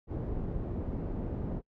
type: low-pass noise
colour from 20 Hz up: pink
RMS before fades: -35 dBFS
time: 0.07-1.62 s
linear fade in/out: 50 ms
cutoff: 410 Hz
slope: 12 dB/octave
effects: noise-tail reverb RT60 0.1 s tail -26 dB re dry